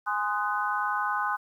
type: chord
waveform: sine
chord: Ab dominant seventh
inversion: none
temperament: just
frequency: 830.6 / 1038.3 / 1245.9 / 1495.1 Hz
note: Ab5 / C6 / Eb6 / Gb6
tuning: 0 / -14 / +2 / +18 cents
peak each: -31 dBFS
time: 0.06-1.37 s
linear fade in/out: 20 ms
effects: 10-bit